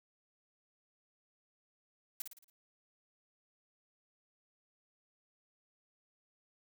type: noise with echo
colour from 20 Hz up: blue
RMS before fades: -39 dBFS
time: 2.2-2.22 s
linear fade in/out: 2 ms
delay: 56 ms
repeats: 5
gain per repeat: -6 dB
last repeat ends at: 2.5 s
effects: none